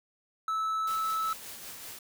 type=tone; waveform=triangle; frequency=1307 Hz; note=E6; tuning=15 cents flat; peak=-26 dBFS; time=0.48-1.33 s; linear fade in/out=2 ms
type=noise with tremolo; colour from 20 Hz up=white; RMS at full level=-42 dBFS; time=0.87-1.99 s; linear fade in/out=5 ms; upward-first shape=triangle; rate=5.2 Hz; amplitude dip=40%
effects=none